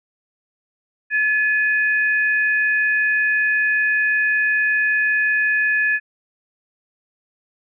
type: tone pair together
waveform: sine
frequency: 1714.3 / 2489 Hz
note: A6 / D#7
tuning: -46 / 0 cents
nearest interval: tritone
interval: 646 cents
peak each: -16 / -23 dBFS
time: 1.1-6 s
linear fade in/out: 50 ms
effects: none